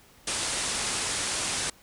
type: low-pass noise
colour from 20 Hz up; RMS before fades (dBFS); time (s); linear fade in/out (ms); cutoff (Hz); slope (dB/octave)
white; -30; 0.27-1.7; 5; 10000; 96
effects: pink hiss -56 dBFS RMS until 1.82 s